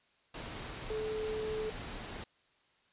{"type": "tone in noise", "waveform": "sine", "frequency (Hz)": 433.5, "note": "A4", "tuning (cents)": -26, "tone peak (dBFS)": -34, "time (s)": [0.9, 1.7], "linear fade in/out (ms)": 5, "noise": "pink", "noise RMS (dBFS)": -43, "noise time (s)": [0.34, 2.24], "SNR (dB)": 6, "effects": ["white hiss -70 dBFS RMS until 2.92 s", "resampled to 8000 Hz"]}